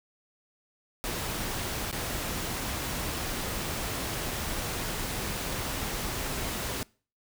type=noise with dropouts; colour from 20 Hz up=pink; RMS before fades=-33 dBFS; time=1.04-6.83 s; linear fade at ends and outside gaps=0 ms; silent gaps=1.913-1.927 s; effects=noise-tail reverb RT60 0.4 s tail -24 dB re dry